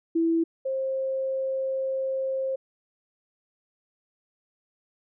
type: tone pair in turn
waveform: sine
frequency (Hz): 330.1 / 531.2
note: E4 / C5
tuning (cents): +2 / +26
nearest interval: minor sixth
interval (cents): 824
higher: second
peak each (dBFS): -20 / -25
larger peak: first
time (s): 0.15-0.44 / 0.65-2.56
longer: second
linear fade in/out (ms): 10
effects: none